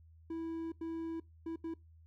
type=tone bursts at uneven times; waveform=triangle; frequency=328 Hz; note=E4; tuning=9 cents flat; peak=-35 dBFS; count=4; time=0.3-0.72 / 0.81-1.2 / 1.46-1.56 / 1.64-1.74 s; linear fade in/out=5 ms; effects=noise-tail reverb RT60 0.2 s tail -22 dB re dry + added 81 Hz sine -57 dBFS peak until 2.06 s